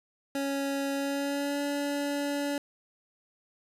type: tone with pitch glide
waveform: 25% pulse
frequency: 277.2 to 286.1 Hz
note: C#4 to D4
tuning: 0 to -45 cents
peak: -25 dBFS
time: 0.35-2.58 s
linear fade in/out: 2 ms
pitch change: +55 cents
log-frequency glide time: 0.93-1.61 s
effects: resampled to 32000 Hz